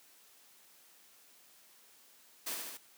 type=noise with echo; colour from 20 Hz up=white; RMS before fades=-38 dBFS; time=2.46-2.55 s; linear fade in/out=10 ms; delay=75 ms; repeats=3; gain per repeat=-3 dB; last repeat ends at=2.775 s; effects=white hiss -62 dBFS RMS until 2.97 s + high-pass 200 Hz 12 dB/octave